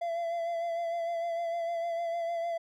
triangle tone with vibrato, 677 Hz, E5, 46 cents sharp, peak -28 dBFS, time 0.01-2.58 s, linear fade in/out 10 ms, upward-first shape sine, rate 6.6 Hz, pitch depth 29 cents each way, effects none

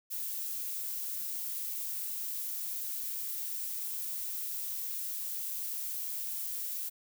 violet noise, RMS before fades -37 dBFS, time 0.1-6.9 s, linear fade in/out 20 ms, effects none

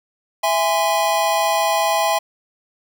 square chord, E augmented, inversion none, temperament just, 659.3 / 824.1 / 1030.1 Hz, E5 / G#5 / B#5, 0 / -14 / -27 cents, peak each -21 / -20 / -23 dBFS, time 0.43-2.19 s, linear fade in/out 10 ms, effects 9-bit

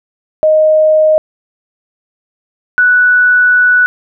sine tone pair in turn, 622 / 1479.4 Hz, D#5 / F#6, -1 / -1 cents, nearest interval octave + minor third, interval 1500 cents, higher second, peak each -5 dBFS, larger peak neither, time 0.43-1.18 / 2.78-3.86 s, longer second, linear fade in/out 0 ms, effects none

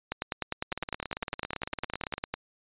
two click trains, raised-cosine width 0.3 ms, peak -18 / -14 dBFS, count 27 / 23, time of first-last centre 0.72-2.181 / 0.12-2.34 s, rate 17.8 / 9.91 Hz, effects resampled to 8000 Hz

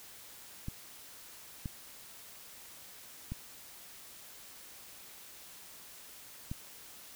clicks, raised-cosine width 5 ms, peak -25 dBFS, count 4, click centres 0.684 / 1.658 / 3.32 / 6.515 s, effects white hiss -52 dBFS RMS until 7.15 s

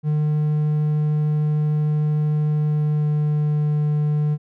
triangle tone with pitch glide, 151.1 to 149.97 Hz, D3 to D3, +50 to +37 cents, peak -15 dBFS, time 0.03-4.38 s, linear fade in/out 50 ms, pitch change -13 cents, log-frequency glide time 2.47-3.26 s, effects none

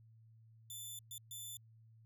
10% pulse tone bursts at uneven times, 3517 Hz, A7, 1 cent flat, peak -38 dBFS, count 3, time 0.7-0.99 / 1.11-1.18 / 1.31-1.57 s, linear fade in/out 2 ms, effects added 112 Hz sine -60 dBFS peak until 2.05 s

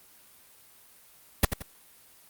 pink noise with echo, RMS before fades -18 dBFS, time 1.43-1.45 s, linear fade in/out 5 ms, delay 87 ms, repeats 2, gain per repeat -9 dB, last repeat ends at 1.624 s, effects white hiss -56 dBFS RMS until 2.29 s + Opus 32 kbps

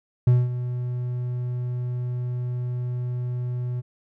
triangle tone with ADSR envelope, 123.47 Hz, B2, in tune, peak -10 dBFS, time 0.27-3.82 s, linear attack 4 ms, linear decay 210 ms, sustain -13 dB, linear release 29 ms, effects none

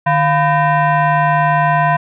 sine tone with frequency modulation, 152.9 Hz, D#3, 30 cents flat, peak -10 dBFS, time 0.06-1.97 s, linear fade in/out 10 ms, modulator 848 Hz, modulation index 1.6, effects none

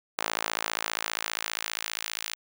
sawtooth tone with high-pass filter sweep, 55 Hz, A1, in tune, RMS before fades -33 dBFS, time 0.18-2.35 s, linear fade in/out 5 ms, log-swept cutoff 840 to 2600 Hz, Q 0.75, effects none

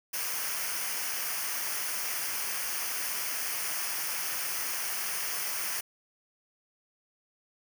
white noise with comb filter, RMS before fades -33 dBFS, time 0.13-5.81 s, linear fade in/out 10 ms, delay 0.26 ms, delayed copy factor -0.7, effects none

